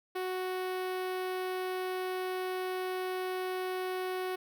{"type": "tone with notch filter", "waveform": "sawtooth", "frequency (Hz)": 370, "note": "F#4", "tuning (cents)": 0, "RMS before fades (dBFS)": -35, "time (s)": [0.15, 4.36], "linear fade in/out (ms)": 10, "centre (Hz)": 7000, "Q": 0.78, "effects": []}